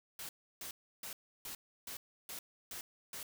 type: noise bursts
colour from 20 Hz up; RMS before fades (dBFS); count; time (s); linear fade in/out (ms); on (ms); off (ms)
white; -45; 8; 0.19-3.23; 2; 100; 320
effects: none